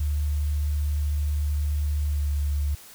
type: tone with pitch glide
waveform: sine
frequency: 73.7 to 72.39 Hz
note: D2 to D2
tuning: +7 to -24 cents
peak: -22 dBFS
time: 0-2.75 s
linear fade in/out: 5 ms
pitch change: -31 cents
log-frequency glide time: 2.11-2.23 s
effects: white hiss -47 dBFS RMS until 2.94 s